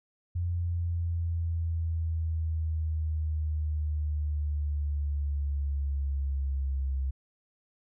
sine exponential sweep, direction down, 87.31 to 66.6 Hz, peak -27 dBFS, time 0.35-7.11 s, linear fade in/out 10 ms, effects none

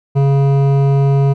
sine tone with hard clipping, 138.59 Hz, C#3, in tune, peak -11 dBFS, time 0.15-1.34 s, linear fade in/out 20 ms, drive 12 dB, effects none

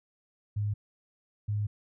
sine tone pair in turn, 103.83 / 104.27 Hz, G#2 / G#2, 0 / +7 cents, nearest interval unison, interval 7 cents, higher second, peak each -27 dBFS, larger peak neither, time 0.56-0.74 / 1.48-1.67 s, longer second, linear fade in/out 10 ms, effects none

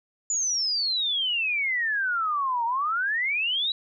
sine exponential two-way sweep, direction down then up, 7040 to 909 to 3960 Hz, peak -23 dBFS, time 0.3-3.72 s, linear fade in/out 2 ms, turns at 2.65 s, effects none

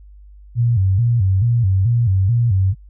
sine tone with vibrato, 106.3 Hz, G#2, 41 cents sharp, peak -12 dBFS, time 0.55-2.75 s, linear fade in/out 50 ms, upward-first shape square, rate 2.3 Hz, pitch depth 190 cents each way, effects added 50 Hz sine -39 dBFS peak until 2.89 s

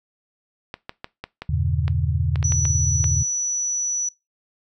clicks, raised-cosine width 0.3 ms, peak -15 dBFS, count 11, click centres 0.741 / 0.894 / 1.044 / 1.24 / 1.42 / 1.88 / 2.358 / 2.428 / 2.522 / 2.653 / 3.042 s
sine chord, E diminished seventh, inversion none, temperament just, 82.41 / 98.89 / 118.67 / 142.4 Hz, E2 / G2 / Bb2 / Db3, 0 / +16 / +31 / +47 cents, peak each -22 / -26 / -27 / -24 dBFS, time 1.49-3.23 s, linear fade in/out 5 ms
sine tone, 5920 Hz, F#8, in tune, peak -21 dBFS, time 2.44-4.09 s, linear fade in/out 5 ms
effects noise-tail reverb RT60 0.2 s tail -20 dB re dry

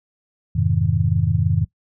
sine chord, F minor seventh, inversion none, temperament just, 87.31 / 104.77 / 130.96 / 157.15 Hz, F2 / Ab2 / C3 / Eb3, 0 / +16 / +2 / +18 cents, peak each -22 / -20 / -23 / -21 dBFS, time 0.55-1.65 s, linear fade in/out 10 ms, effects noise-tail reverb RT60 0.1 s tail -19 dB re dry

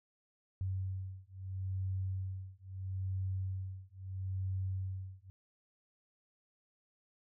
sine beating tone pair, 94.3 / 95.06 Hz, F#2 / F#2, +33 / +47 cents, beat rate 0.76 Hz, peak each -39 / -39 dBFS, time 0.61-5.3 s, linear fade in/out 0 ms, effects none

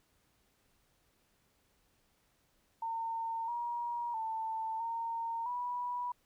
sine tone with pitch steps, 910 / 951 / 890 / 919 / 978 Hz, A#5 / A#5 / A5 / A#5 / B5, -42 / +34 / +20 / -25 / -17 cents, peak -34 dBFS, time 2.82-6.12 s, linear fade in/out 5 ms, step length 660 ms, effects pink hiss -73 dBFS RMS until 6.25 s

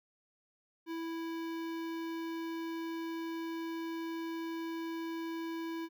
square tone with notch filter, 329.6 Hz, E4, in tune, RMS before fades -39 dBFS, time 0.86-5.89 s, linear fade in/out 50 ms, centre 8600 Hz, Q 0.52, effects none

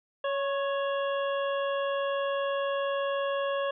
harmonic tone with a mistuned harmonic, 557 Hz, C#5, 8 cents sharp, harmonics 1 / 2 / 3 / 5 / 6, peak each -28 / -34 / -38 / -42 / -44 dBFS, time 0.24-3.71 s, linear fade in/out 5 ms, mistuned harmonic 2, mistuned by -27 cents, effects none

